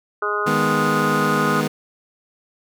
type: harmonic tone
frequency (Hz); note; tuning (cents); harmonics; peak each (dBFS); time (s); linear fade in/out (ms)
207.7; G#3; 0; 2 / 3 / 4 / 5 / 6 / 7; -25 / -33 / -34 / -29 / -23 / -26; 0.22-1.61; 5
type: chord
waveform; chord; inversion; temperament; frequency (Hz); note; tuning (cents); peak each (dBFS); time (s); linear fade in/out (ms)
25% pulse; G# minor; second; equal; 155.56 / 207.7 / 246.9; D#3 / G#3 / B3; 0 / 0 / 0; -20; 0.46-1.68; 10
effects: none